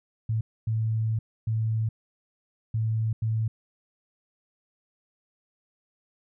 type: tone bursts at uneven times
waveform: sine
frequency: 111 Hz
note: A2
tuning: 16 cents sharp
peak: -23 dBFS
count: 5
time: 0.29-0.41 / 0.67-1.19 / 1.47-1.89 / 2.74-3.13 / 3.22-3.48 s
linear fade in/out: 5 ms
effects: none